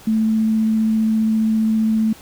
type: tone with vibrato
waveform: sine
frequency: 220 Hz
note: A3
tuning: in tune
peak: -14 dBFS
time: 0.07-2.13 s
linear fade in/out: 5 ms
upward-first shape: sine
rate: 15 Hz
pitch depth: 8 cents each way
effects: pink hiss -43 dBFS RMS until 2.21 s